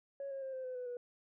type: tone with pitch steps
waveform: sine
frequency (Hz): 554.4 / 542.7 / 531.2 / 520 / 509 / 498.2 / 487.7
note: C#5 / C#5 / C5 / C5 / C5 / B4 / B4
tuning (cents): 0 / -37 / +26 / -11 / -48 / +15 / -22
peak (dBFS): -38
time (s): 0.2-0.97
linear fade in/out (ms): 2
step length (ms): 110
effects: tanh soft clip ceiling -36 dBFS